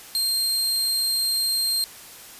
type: tone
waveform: sawtooth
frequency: 4189 Hz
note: C8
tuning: 1 cent sharp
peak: -18 dBFS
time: 0.15-1.84 s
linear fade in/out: 0 ms
effects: white hiss -43 dBFS RMS until 2.39 s + resampled to 32000 Hz